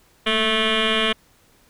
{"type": "tone with frequency modulation", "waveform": "sine", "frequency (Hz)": 1744, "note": "A6", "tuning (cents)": -16, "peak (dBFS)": -15, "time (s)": [0.26, 1.13], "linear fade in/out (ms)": 10, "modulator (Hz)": 217, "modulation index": 7.6, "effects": ["tanh soft clip ceiling -15 dBFS", "pink hiss -57 dBFS RMS until 1.69 s"]}